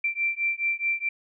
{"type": "beating tone pair", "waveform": "sine", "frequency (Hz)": [2349, 2353.7], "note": ["D7", "D7"], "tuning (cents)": [0, 3], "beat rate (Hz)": 4.7, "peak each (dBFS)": -27, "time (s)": [0.04, 1.09], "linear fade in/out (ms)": 5, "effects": []}